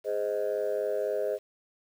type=chord; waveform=sine; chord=Ab major; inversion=none; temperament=just; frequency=415.3 / 519.1 / 623 Hz; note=Ab4 / C5 / Eb5; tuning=0 / -14 / +2 cents; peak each=-30 dBFS; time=0.04-1.39 s; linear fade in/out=50 ms; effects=tanh soft clip ceiling -21 dBFS + 9-bit